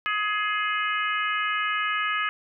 harmonic tone, 420 Hz, G#4, 19 cents sharp, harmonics 3 / 4 / 5 / 6 / 7, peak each -27 / -29 / -31 / -33 / -34 dBFS, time 0.06-2.29 s, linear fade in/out 0 ms, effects none

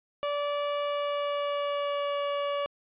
30% pulse tone with pitch glide, 579 to 571.4 Hz, D5 to D5, -25 to -48 cents, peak -25 dBFS, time 0.23-2.66 s, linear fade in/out 0 ms, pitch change -23 cents, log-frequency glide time 0.85-2.2 s, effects resampled to 8000 Hz

